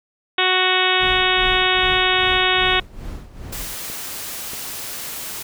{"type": "harmonic tone", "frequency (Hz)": 370, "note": "F#4", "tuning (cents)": 0, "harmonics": [1, 2, 3, 4, 5, 6, 7, 8, 9, 10], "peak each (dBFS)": [-24, -24, -24, -24, -24, -24, -24, -24, -24, -24], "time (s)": [0.38, 2.8], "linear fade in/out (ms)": 5}
{"type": "noise with tremolo", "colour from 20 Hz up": "brown", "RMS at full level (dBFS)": -29, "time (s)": [1, 3.76], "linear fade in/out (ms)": 10, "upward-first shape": "sine", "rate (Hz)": 2.5, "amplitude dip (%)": 75}
{"type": "noise", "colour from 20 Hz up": "white", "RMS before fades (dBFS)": -30, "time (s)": [3.52, 5.43], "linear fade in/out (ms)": 10}
{"type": "clicks", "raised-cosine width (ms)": 2, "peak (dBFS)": -23, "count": 2, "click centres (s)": [3.9, 4.534]}
{"effects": []}